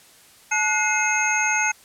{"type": "tone cluster", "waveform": "sine", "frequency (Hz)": [867, 1464, 2111, 2562, 6470], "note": ["A5", "F#6", "C7", "E7", "G#8"], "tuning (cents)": [-26, -19, 15, -50, -46], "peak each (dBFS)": -25, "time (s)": [0.51, 1.72], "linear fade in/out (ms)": 10, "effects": ["white hiss -51 dBFS RMS until 1.84 s", "low-pass 12000 Hz 12 dB/octave"]}